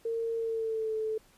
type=tone with pitch glide; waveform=sine; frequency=457.1 to 437 Hz; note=A#4 to A4; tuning=-34 to -12 cents; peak=-29 dBFS; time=0.05-1.18 s; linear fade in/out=5 ms; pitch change=-78 cents; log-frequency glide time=0.36-0.95 s; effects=pink hiss -62 dBFS RMS until 1.37 s + resampled to 32000 Hz